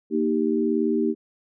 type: chord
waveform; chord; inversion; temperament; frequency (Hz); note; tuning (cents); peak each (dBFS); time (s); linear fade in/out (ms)
sine; Eb major; second; equal; 233.1 / 311.1 / 392; Bb3 / Eb4 / G4; 0 / 0 / 0; -24; 0.1-1.15; 50
effects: none